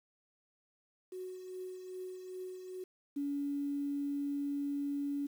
sine tone with tremolo, 369.7 Hz, F#4, 1 cent flat, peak -39 dBFS, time 1.12-2.84 s, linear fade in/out 5 ms, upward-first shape triangle, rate 2.5 Hz, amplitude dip 55%
sine tone, 284.1 Hz, C#4, 43 cents sharp, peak -33 dBFS, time 3.16-5.27 s, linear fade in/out 10 ms
effects 10-bit

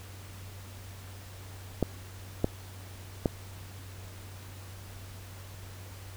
clicks, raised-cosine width 2 ms, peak -11 dBFS, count 3, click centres 1.827 / 2.444 / 3.258 s, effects added 95 Hz sine -44 dBFS peak until 6.16 s + pink hiss -50 dBFS RMS until 6.16 s

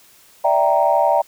sine chord, E half-diminished seventh, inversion third, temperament equal with one note detuned, 587.3 / 659.3 / 780.4 / 932.3 Hz, D5 / E5 / G5 / Bb5, 0 / 0 / -8 / 0 cents, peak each -18 dBFS, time 0.44-1.22 s, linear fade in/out 10 ms, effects tanh soft clip ceiling -2 dBFS + white hiss -50 dBFS RMS until 1.27 s

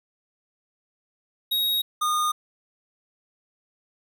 square tone pair in turn, 3782 / 1224 Hz, A#7 / D#6, +24 / -29 cents, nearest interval octave + minor sixth, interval 1953 cents, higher first, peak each -22 dBFS, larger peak neither, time 1.51-1.82 / 2.01-2.32 s, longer neither, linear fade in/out 10 ms, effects none

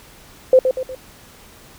sine tone with echo, 516 Hz, C5, 24 cents flat, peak -6 dBFS, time 0.53-0.59 s, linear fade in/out 2 ms, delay 120 ms, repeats 3, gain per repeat -7 dB, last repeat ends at 0.95 s, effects pink hiss -45 dBFS RMS until 1.78 s

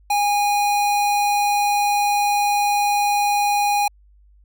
square tone, 820 Hz, G#5, 22 cents flat, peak -17 dBFS, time 0.1-3.88 s, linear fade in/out 5 ms, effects added 50 Hz sine -49 dBFS peak until 4.44 s

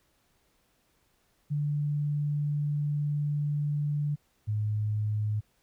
sine tone pair in turn, 146.83 / 106.17 Hz, D3 / G#2, 0 / +39 cents, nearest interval tritone, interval 561 cents, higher first, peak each -26 / -26 dBFS, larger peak neither, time 1.5-4.16 / 4.47-5.41 s, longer first, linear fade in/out 20 ms, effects pink hiss -70 dBFS RMS until 5.62 s

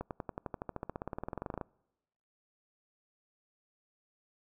accelerating click train, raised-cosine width 1 ms, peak -23 dBFS, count 27, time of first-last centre 0.01-1.612 s, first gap 98 ms, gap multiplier 0.96, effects noise-tail reverb RT60 1.0 s tail -26 dB re dry

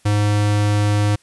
square tone, 103.83 Hz, G#2, in tune, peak -15 dBFS, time 0.05-1.16 s, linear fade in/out 10 ms, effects white hiss -56 dBFS RMS until 1.22 s + resampled to 24000 Hz

